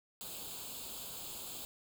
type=noise with comb filter; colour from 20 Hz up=white; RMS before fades=-45 dBFS; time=0.21-1.65 s; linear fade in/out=0 ms; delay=0.26 ms; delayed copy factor=+0.8; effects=none